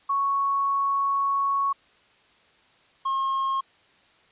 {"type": "tone pair in turn", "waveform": ["sine", "triangle"], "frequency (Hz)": [1108.7, 1076.5], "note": ["C#6", "C6"], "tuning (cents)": [0, 49], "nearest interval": "minor second", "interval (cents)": 51, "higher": "first", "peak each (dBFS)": -21, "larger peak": "neither", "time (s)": [[0.09, 1.73], [3.05, 3.61]], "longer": "first", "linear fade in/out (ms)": 10, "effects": ["white hiss -59 dBFS RMS until 4.31 s", "resampled to 8000 Hz"]}